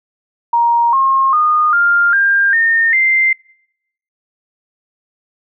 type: tone with pitch steps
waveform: sine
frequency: 940 / 1073.6 / 1226.1 / 1400.3 / 1599.3 / 1826.5 / 2086 Hz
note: A#5 / C6 / D#6 / F6 / G6 / A#6 / C7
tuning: +14 / +44 / -26 / +4 / +34 / -36 / -6 cents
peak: -9 dBFS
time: 0.53-3.33 s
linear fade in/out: 5 ms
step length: 400 ms
effects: noise-tail reverb RT60 0.8 s tail -26 dB re dry